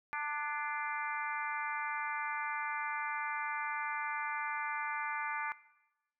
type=harmonic tone with a mistuned harmonic; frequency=296.4 Hz; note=D4; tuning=16 cents sharp; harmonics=3 / 4 / 5 / 6 / 7 / 8; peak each=-40 / -41 / -42 / -43 / -43 / -44 dBFS; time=0.13-5.52 s; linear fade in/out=0 ms; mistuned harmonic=6; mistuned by=-49 cents; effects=noise-tail reverb RT60 1.0 s tail -19 dB re dry